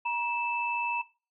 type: tone pair together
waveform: sine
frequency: 950.3 / 2637 Hz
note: A#5 / E7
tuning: +33 / 0 cents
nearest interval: octave + tritone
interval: 1767 cents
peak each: -28 / -32 dBFS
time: 0.05-1.02 s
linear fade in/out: 10 ms
effects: noise-tail reverb RT60 0.3 s tail -17 dB re dry